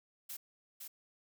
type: noise with echo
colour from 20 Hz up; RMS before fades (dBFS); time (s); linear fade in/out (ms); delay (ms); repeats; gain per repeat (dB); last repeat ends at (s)
blue; -44; 0.29-0.37; 10; 510; 1; -3; 0.88
effects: none